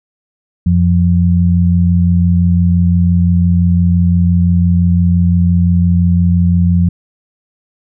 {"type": "tone pair together", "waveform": "sine", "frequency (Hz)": [88.78, 174.61], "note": ["F2", "F3"], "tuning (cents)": [29, 0], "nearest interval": "octave", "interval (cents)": 1171, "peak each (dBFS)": -10, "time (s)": [0.66, 6.89], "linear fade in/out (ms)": 5, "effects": []}